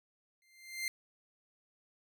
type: tone with exponential growth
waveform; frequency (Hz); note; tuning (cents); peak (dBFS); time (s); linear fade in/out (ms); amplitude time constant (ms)
sawtooth; 2093; C7; 0; -28; 0.42-0.88; 1; 100
effects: none